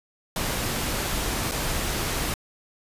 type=noise with dropouts; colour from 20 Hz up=pink; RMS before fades=-27 dBFS; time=0.36-2.34 s; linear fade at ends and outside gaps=2 ms; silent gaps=1.513-1.518 s; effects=resampled to 32000 Hz